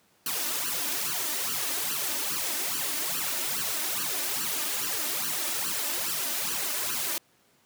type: noise with flanger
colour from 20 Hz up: white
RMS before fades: -30 dBFS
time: 0.26-7.18 s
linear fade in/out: 2 ms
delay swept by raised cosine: 0.67 to 3.37 ms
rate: 2.4 Hz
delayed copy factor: +0.95
effects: pink hiss -64 dBFS RMS until 7.65 s + high-pass 150 Hz 12 dB/octave